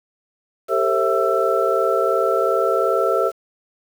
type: tone cluster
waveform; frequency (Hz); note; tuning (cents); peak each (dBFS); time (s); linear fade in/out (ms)
sine; 393.1 / 453.3 / 536 / 659 / 1332; G4 / A#4 / C5 / E5 / E6; +5 / -48 / +42 / -1 / +18; -22; 0.68-3.32; 50
effects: 7-bit